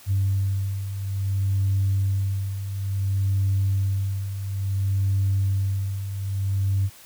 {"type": "beating tone pair", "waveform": "sine", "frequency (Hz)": [97.2, 97.78], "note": ["G2", "G2"], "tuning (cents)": [-14, -4], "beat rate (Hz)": 0.58, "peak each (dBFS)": [-27, -21], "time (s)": [0.06, 6.9], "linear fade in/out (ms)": 50, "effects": ["tanh soft clip ceiling -14 dBFS", "white hiss -48 dBFS RMS until 7.05 s"]}